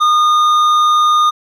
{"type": "tone with hard clipping", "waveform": "sine", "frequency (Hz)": 1222, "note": "D#6", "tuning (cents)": -32, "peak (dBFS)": -10, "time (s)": [0, 1.31], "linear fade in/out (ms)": 20, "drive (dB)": 7, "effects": []}